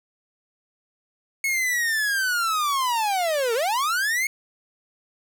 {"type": "linear two-way sweep", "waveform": "45% pulse", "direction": "down then up", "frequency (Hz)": [2199, 440, 2199], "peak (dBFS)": -21, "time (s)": [1.44, 4.27], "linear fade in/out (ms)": 2, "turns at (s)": 3.54, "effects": []}